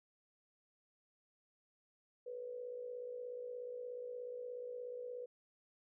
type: tone with amplitude modulation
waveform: sine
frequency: 492.2 Hz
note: B4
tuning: 6 cents flat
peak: -40 dBFS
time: 2.26-5.26 s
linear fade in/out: 10 ms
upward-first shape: sine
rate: 56.8 Hz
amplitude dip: 60%
effects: none